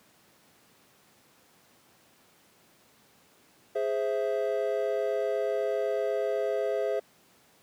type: chord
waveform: triangle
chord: Ab augmented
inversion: none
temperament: equal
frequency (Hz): 415.3 / 523.3 / 659.3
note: Ab4 / C5 / E5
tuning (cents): 0 / 0 / 0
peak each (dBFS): -28 / -29 / -29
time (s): 3.75-7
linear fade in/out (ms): 10
effects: pink hiss -61 dBFS RMS until 7.62 s + high-pass 150 Hz 12 dB/octave